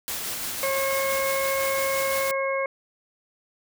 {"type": "noise with tremolo", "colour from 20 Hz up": "white", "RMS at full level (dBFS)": -30, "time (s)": [0.08, 2.31], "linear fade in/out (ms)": 0, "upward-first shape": "sine", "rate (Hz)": 5.9, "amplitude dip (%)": 25}
{"type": "harmonic tone", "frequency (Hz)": 542, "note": "C#5", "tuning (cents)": -39, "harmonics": [1, 2, 3, 4], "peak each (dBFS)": [-25, -30, -37, -30], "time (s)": [0.63, 2.66], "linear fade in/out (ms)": 2}
{"effects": []}